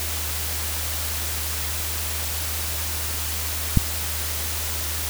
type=click; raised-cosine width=5 ms; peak=-3 dBFS; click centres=3.773 s; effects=added 78 Hz sine -30 dBFS peak until 5.09 s + white hiss -28 dBFS RMS until 5.09 s